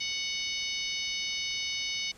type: harmonic tone with a mistuned harmonic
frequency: 740 Hz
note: F#5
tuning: in tune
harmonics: 3 / 4 / 5 / 6 / 7 / 8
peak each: -36 / -37 / -38 / -39 / -39 / -40 dBFS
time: 0-2.12 s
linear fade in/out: 10 ms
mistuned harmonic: 8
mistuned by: +48 cents
effects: pink hiss -55 dBFS RMS until 2.17 s + low-pass 10000 Hz 12 dB/octave